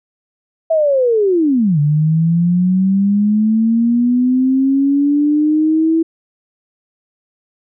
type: linear two-way sweep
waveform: sine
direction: down then up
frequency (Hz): 659.3 to 144.6 to 328.3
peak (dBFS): -10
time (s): 0.7-6.03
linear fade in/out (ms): 10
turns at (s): 1.79
effects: none